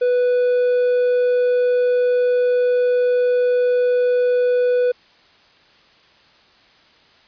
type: tone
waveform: triangle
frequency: 493.9 Hz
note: B4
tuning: in tune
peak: -12 dBFS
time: 0.01-4.92 s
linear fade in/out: 10 ms
effects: white hiss -52 dBFS RMS until 7.27 s + resampled to 11025 Hz